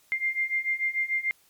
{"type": "beating tone pair", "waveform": "sine", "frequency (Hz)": [2100, 2106.8], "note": ["C7", "C7"], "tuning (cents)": [6, 11], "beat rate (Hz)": 6.8, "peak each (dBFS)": [-29, -27], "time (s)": [0.12, 1.31], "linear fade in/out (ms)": 0, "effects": ["white hiss -62 dBFS RMS until 1.49 s", "MP3 96 kbps"]}